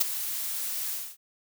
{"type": "noise with ADSR envelope", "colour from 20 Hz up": "blue", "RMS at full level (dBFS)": -19, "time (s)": [0, 1.17], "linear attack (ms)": 14, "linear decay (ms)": 12, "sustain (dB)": -13, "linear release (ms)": 250, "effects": []}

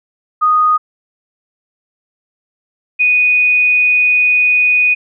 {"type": "tone pair in turn", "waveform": "sine", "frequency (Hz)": [1240, 2480], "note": ["D#6", "D#7"], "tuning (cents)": [-6, -6], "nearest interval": "octave", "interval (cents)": 1200, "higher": "second", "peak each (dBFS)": -8, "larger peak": "neither", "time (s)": [[0.41, 0.78], [2.99, 4.95]], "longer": "second", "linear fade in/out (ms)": 20, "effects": []}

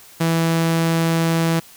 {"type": "tone", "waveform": "sawtooth", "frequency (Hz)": 164.81, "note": "E3", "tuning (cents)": 0, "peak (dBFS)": -12, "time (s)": [0.2, 1.6], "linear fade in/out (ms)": 10, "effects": ["white hiss -45 dBFS RMS until 1.76 s"]}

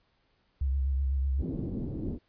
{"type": "tone with vibrato", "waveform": "sine", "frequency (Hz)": 67.5, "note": "C#2", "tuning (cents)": -45, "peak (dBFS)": -25, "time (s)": [0.61, 1.42], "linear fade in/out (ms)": 5, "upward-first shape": "sine", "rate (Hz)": 8, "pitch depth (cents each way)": 54}
{"type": "low-pass noise", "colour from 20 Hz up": "white", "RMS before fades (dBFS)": -34, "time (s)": [1.38, 2.19], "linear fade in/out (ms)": 50, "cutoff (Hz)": 320, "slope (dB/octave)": 24}
{"effects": ["pink hiss -71 dBFS RMS until 2.28 s", "resampled to 11025 Hz"]}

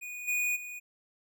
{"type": "tone with level steps", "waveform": "square", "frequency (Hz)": 2464, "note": "D#7", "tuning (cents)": -17, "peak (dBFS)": [-39, -28, -40], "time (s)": [0.01, 0.8], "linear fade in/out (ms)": 20, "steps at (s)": [0.27, 0.55], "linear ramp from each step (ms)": 20, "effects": []}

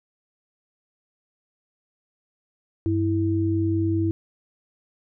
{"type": "tone pair together", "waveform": "sine", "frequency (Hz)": [97.34, 327.4], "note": ["G2", "E4"], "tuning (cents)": [-12, -12], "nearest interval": "octave + major sixth", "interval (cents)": 2100, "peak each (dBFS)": [-23, -22], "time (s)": [2.86, 4.11], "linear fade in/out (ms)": 0, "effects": []}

